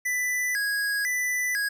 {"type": "tone with vibrato", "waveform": "square", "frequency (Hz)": 1813, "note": "A#6", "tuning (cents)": -49, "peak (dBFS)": -25, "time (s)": [0.05, 1.69], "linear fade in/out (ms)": 10, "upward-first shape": "square", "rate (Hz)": 1, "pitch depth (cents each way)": 160, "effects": ["11-bit"]}